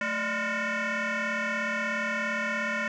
sine tone with frequency modulation, 184 Hz, F#3, 9 cents flat, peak -24 dBFS, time 0.01-2.88 s, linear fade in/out 2 ms, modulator 405 Hz, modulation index 5.4, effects tanh soft clip ceiling -26 dBFS

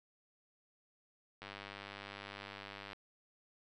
click train, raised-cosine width 0.3 ms, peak -30 dBFS, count 152, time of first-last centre 1.42-2.932 s, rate 99.9 Hz, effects none

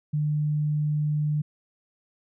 sine tone, 150 Hz, D3, 37 cents sharp, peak -22 dBFS, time 0.13-1.42 s, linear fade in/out 10 ms, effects none

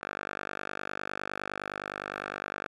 5% pulse tone with band-pass filter, 49.79 Hz, G1, 28 cents sharp, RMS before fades -38 dBFS, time 0.01-2.68 s, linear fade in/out 10 ms, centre 1400 Hz, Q 1.6, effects resampled to 22050 Hz

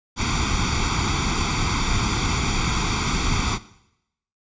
pink noise with comb filter, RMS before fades -22 dBFS, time 0.16-3.59 s, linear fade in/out 50 ms, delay 0.86 ms, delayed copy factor +0.85, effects noise-tail reverb RT60 0.8 s tail -17 dB re dry + resampled to 16000 Hz

